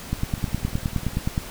two click trains, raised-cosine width 5 ms, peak -22 / -10 dBFS, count 17 / 13, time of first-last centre 0.38-1.184 / 0.13-1.379 s, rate 19.9 / 9.61 Hz, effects pink hiss -38 dBFS RMS until 1.5 s

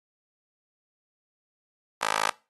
15% pulse tone with high-pass filter, 53.5 Hz, A1, 48 cents flat, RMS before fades -27 dBFS, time 2.01-2.31 s, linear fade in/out 10 ms, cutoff 970 Hz, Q 1.5, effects noise-tail reverb RT60 0.3 s tail -22 dB re dry + AAC 32 kbps

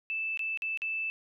sine tone with dropouts, 2637 Hz, E7, in tune, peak -30 dBFS, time 0.1-1.1 s, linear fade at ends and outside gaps 0 ms, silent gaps 0.374-0.393 / 0.574-0.621 / 0.774-0.819 s, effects none

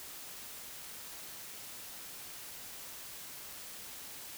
silence, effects white hiss -47 dBFS RMS until 4.37 s

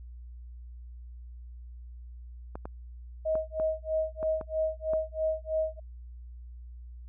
clicks, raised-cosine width 1 ms, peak -24 dBFS, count 7, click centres 2.555 / 2.655 / 3.354 / 3.599 / 4.229 / 4.412 / 4.935 s
sine tone with tremolo, 632 Hz, D#5, 27 cents sharp, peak -24 dBFS, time 3.25-5.8 s, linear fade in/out 10 ms, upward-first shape sine, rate 3.1 Hz, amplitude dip 100%
effects added 60 Hz sine -42 dBFS peak until 7.08 s

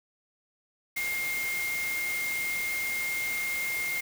sine tone in noise, 2125 Hz, C7, 26 cents sharp, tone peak -29 dBFS, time 0.96-4.01 s, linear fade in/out 10 ms, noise white, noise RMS -37 dBFS, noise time 0.96-4.01 s, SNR +5 dB, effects none

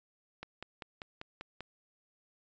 click train, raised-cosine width 0.3 ms, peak -26 dBFS, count 7, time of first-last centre 0.43-1.606 s, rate 5.1 Hz, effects resampled to 16000 Hz

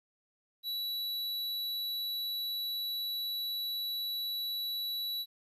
square tone, 3932 Hz, B7, 8 cents flat, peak -34 dBFS, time 0.63-5.26 s, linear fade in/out 50 ms, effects resampled to 32000 Hz + 12-bit

